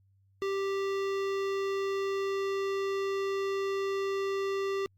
sine tone with hard clipping, 392 Hz, G4, in tune, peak -31 dBFS, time 0.42-4.86 s, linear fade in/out 0 ms, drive 18 dB, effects added 97 Hz sine -63 dBFS peak until 4.97 s + Opus 48 kbps

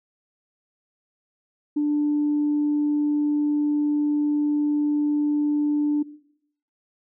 sine tone, 295.3 Hz, D4, 10 cents sharp, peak -18 dBFS, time 1.76-6.03 s, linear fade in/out 10 ms, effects noise-tail reverb RT60 0.7 s tail -18 dB re dry + tanh soft clip ceiling -15 dBFS

